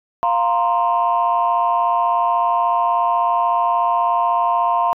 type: chord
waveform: sine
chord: F suspended fourth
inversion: none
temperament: just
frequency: 698.5 / 931.3 / 1047.7 Hz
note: F5 / Bb5 / C6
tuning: 0 / -2 / +2 cents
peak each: -18 dBFS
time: 0.23-4.93 s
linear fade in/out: 0 ms
effects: tanh soft clip ceiling -7 dBFS